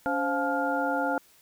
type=tone cluster; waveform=sine; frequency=282.4 / 523 / 703 / 859 / 1407 Hz; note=C#4 / C5 / F5 / A5 / F6; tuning=+32 / -1 / +11 / -42 / +12 cents; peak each=-31 dBFS; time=0.06-1.18 s; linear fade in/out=0 ms; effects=white hiss -59 dBFS RMS until 1.41 s